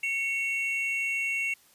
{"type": "tone pair together", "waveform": "triangle", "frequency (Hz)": [2217, 2725], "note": ["C#7", "F7"], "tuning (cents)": [0, -43], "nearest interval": "major third", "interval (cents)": 357, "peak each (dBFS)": -28, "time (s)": [0.03, 1.54], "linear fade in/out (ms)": 5, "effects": ["white hiss -60 dBFS RMS until 1.74 s", "resampled to 32000 Hz"]}